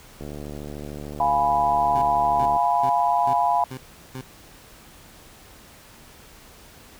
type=click train; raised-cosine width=2 ms; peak=-22 dBFS; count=174; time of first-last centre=0.21-2.564 s; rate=73.5 Hz
type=chord; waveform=sine; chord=F diminished; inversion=none; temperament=equal; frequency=698.5 / 830.6 / 987.8 Hz; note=F5 / Ab5 / Cb6; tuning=0 / 0 / 0 cents; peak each=-22 dBFS; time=1.2-3.64 s; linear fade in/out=2 ms
type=tone bursts; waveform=20% pulse; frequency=130 Hz; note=C3; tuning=11 cents flat; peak=-27 dBFS; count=6; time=1.95-4.214 s; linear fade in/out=5 ms; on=69 ms; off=370 ms
effects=pink hiss -48 dBFS RMS until 6.99 s